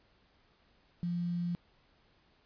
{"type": "tone with quantisation", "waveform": "sine", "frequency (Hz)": 173.8, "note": "F3", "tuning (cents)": -8, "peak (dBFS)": -31, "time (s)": [1.03, 1.55], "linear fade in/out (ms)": 0, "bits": 9, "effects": ["pink hiss -68 dBFS RMS until 2.45 s", "resampled to 11025 Hz"]}